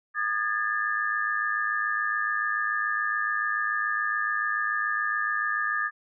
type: tone cluster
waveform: sine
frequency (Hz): 1222 / 1658 / 1765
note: D#6 / G#6 / A6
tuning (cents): -32 / -3 / +5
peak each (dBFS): -29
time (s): 0.14-5.91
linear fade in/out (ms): 50
effects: none